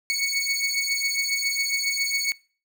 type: beating tone pair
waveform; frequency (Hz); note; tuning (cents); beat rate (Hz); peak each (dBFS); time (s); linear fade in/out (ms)
20% pulse; 2217 / 2224.3; C#7 / C#7; 0 / +5; 7.3; -21; 0.1-2.32; 0
effects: noise-tail reverb RT60 0.4 s tail -23 dB re dry